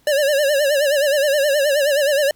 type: tone with vibrato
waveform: square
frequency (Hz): 573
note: D5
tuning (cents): -43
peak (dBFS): -15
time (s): 0.07-2.31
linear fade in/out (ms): 2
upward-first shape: sine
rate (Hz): 9.5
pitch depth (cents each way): 100
effects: pink hiss -58 dBFS RMS until 2.35 s